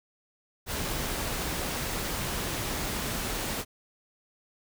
pink noise, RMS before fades -32 dBFS, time 0.66-3.65 s, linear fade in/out 50 ms, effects none

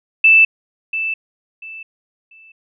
sine tone with echo, 2643 Hz, E7, 4 cents sharp, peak -6 dBFS, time 0.24-0.45 s, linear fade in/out 5 ms, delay 690 ms, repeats 3, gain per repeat -12 dB, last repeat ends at 2.52 s, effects none

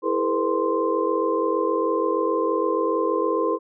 sine tone cluster, 329.3 / 412.1 / 460.5 / 507 / 1045 Hz, E4 / G#4 / A#4 / B4 / C6, -2 / -13 / -21 / +45 / -2 cents, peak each -26 dBFS, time 0.02-3.59 s, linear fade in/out 50 ms, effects none

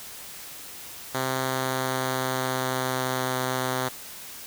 5% pulse tone with pitch glide, 130.81 to 128.86 Hz, C3 to C3, 0 to -26 cents, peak -14 dBFS, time 1.14-3.89 s, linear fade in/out 10 ms, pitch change -26 cents, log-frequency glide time 1.39-3.35 s, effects white hiss -41 dBFS RMS until 4.46 s

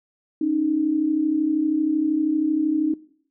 sine tone pair together, 277.2 / 310 Hz, C#4 / D#4, 0 / -6 cents, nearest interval major second, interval 194 cents, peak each -25 / -20 dBFS, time 0.41-2.94 s, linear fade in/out 5 ms, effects noise-tail reverb RT60 0.6 s tail -20 dB re dry

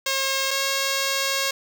5% pulse tone pair in turn, 539 / 544.6 Hz, C#5 / C#5, -49 / -31 cents, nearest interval unison, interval 18 cents, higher second, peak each -10 dBFS, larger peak neither, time 0.06-0.51 / 0.51-1.51 s, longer second, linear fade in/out 5 ms, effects none

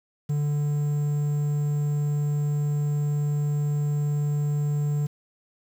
triangle tone with quantisation, 146.83 Hz, D3, in tune, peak -20 dBFS, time 0.29-5.07 s, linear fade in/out 10 ms, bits 8, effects none

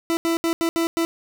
40% pulse tone bursts at uneven times, 332.4 Hz, E4, 15 cents sharp, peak -18 dBFS, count 6, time 0.1-0.17 / 0.25-0.37 / 0.44-0.53 / 0.61-0.69 / 0.76-0.87 / 0.97-1.05 s, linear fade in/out 0 ms, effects 10-bit

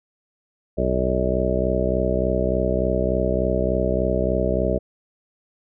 harmonic tone, 63.4 Hz, B1, 46 cents sharp, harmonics 1 / 2 / 3 / 4 / 5 / 6 / 7 / 9 / 10, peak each -25 / -30 / -27 / -31 / -31 / -27 / -27 / -26 / -26 dBFS, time 0.77-4.79 s, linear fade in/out 20 ms, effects none

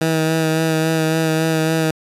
15% pulse tone with vibrato, 160 Hz, D#3, 49 cents sharp, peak -9 dBFS, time 0.01-1.91 s, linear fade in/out 5 ms, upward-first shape sine, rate 3.6 Hz, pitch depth 20 cents each way, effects resampled to 32000 Hz

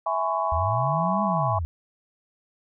sine chord, C# minor seventh, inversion first, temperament equal with one note detuned, 659.3 / 830.6 / 1012 / 1108.7 Hz, E5 / G#5 / B5 / C#6, 0 / 0 / +42 / 0 cents, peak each -28 dBFS, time 0.06-1.59 s, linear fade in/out 5 ms
sine linear two-way sweep, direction up then down, 73.42 to 207.7 to 73.42 Hz, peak -25 dBFS, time 0.52-1.65 s, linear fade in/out 0 ms, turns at 1.23 s
effects none

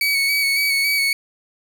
30% pulse tone with vibrato, 2244 Hz, C#7, 21 cents sharp, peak -14 dBFS, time 0.01-1.13 s, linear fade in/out 2 ms, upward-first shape square, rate 3.6 Hz, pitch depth 22 cents each way, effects none

